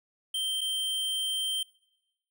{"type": "tone with dropouts", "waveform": "square", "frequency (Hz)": 3136, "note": "G7", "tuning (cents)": 0, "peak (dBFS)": -29, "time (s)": [0.34, 1.63], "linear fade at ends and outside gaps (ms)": 5, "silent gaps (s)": [0.609, 0.613], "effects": ["noise-tail reverb RT60 1.0 s tail -24 dB re dry"]}